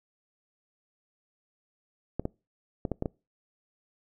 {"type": "clicks", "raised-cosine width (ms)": 2, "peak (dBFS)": -16, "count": 6, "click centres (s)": [2.196, 2.254, 2.852, 2.917, 3.024, 3.058], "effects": ["noise-tail reverb RT60 0.3 s tail -25 dB re dry"]}